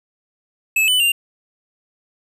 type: tone with pitch steps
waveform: square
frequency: 2603 / 2999 / 2788 Hz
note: E7 / F#7 / F7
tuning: -22 / +23 / -4 cents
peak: -14 dBFS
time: 0.76-1.12 s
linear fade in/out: 5 ms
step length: 120 ms
effects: none